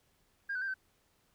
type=tone with pitch steps; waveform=sine; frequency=1612 / 1502 / 1587 / 1534 Hz; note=G6 / F#6 / G6 / G6; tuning=+48 / +26 / +21 / -38 cents; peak=-32 dBFS; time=0.49-0.742 s; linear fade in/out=10 ms; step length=63 ms; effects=tanh soft clip ceiling -29 dBFS + pink hiss -72 dBFS RMS until 1.34 s